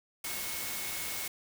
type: tone in noise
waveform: sine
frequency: 2188 Hz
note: C#7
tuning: 23 cents flat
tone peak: -45 dBFS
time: 0.24-1.28 s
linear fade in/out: 5 ms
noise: white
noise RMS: -37 dBFS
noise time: 0.24-1.28 s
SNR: -11 dB
effects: none